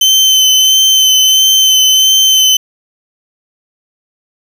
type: tone with vibrato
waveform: 30% pulse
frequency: 3072 Hz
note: G7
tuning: 36 cents flat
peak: -3 dBFS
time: 0.01-2.57 s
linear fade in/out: 5 ms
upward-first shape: sine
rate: 1.5 Hz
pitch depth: 16 cents each way
effects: none